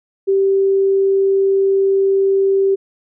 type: tone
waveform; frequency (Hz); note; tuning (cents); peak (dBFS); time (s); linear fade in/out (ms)
sine; 389.8; G4; -10; -11; 0.27-2.76; 20
effects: none